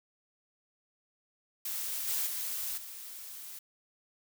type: noise with level steps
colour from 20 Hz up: blue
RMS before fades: -36 / -32 / -36 / -45 dBFS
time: 1.65-3.59 s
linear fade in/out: 5 ms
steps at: 2.07 / 2.26 / 2.77 s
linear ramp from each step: 10 ms
effects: none